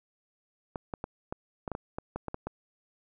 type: clicks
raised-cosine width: 1 ms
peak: -20 dBFS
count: 12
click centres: 0.758 / 0.938 / 1.041 / 1.325 / 1.678 / 1.717 / 1.751 / 1.985 / 2.16 / 2.283 / 2.344 / 2.47 s
effects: none